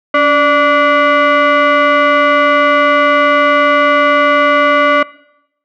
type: tone with frequency modulation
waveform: sine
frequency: 283.1 Hz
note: C#4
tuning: 37 cents sharp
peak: -6 dBFS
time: 0.14-5.03 s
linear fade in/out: 5 ms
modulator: 872 Hz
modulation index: 1.9
effects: noise-tail reverb RT60 0.8 s tail -22 dB re dry + tanh soft clip ceiling -2 dBFS